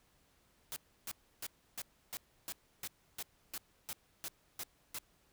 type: noise bursts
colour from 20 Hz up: white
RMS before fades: -42 dBFS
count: 13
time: 0.72-4.986 s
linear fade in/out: 0 ms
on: 42 ms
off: 310 ms
effects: pink hiss -71 dBFS RMS until 5.32 s